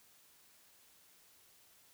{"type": "silence", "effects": ["white hiss -65 dBFS RMS until 1.93 s"]}